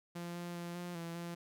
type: tone with pitch steps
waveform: sawtooth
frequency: 172.6 / 173.9 / 172.5 / 175.9 / 168.1 / 171.5 Hz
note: F3 / F3 / F3 / F3 / E3 / F3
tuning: -20 / -7 / -21 / +13 / +34 / -31 cents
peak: -37 dBFS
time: 0.15-1.35 s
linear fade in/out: 10 ms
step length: 200 ms
effects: none